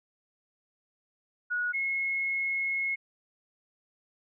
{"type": "tone pair in turn", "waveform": "sine", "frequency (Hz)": [1458, 2171], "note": ["F#6", "C#7"], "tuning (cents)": [-26, -37], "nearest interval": "perfect fifth", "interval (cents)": 689, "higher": "second", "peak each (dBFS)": -27, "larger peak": "neither", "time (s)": [[1.5, 1.73], [1.73, 2.96]], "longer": "second", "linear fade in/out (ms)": 20, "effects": []}